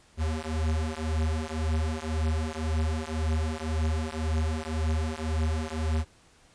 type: beating tone pair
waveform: square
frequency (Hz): 77.78 / 79.68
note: D#2 / D#2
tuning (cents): 0 / +42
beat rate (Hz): 1.9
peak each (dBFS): -30 / -30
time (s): 0.17-6.05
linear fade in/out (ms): 50
effects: pink hiss -59 dBFS RMS until 6.54 s + resampled to 22050 Hz